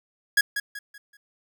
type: tone with echo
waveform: 45% pulse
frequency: 1661.2 Hz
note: G#6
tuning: in tune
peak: -16 dBFS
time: 0.37-0.41 s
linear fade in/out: 5 ms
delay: 190 ms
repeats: 4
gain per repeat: -9 dB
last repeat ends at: 1.17 s
effects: none